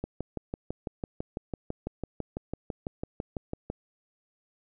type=click train; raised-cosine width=2 ms; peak=-19 dBFS; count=23; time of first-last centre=0.04-3.701 s; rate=6.01 Hz; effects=none